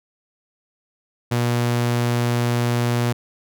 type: tone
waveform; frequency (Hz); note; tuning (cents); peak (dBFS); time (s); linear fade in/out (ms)
sawtooth; 120; B2; -49; -14; 1.31-3.13; 10
effects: none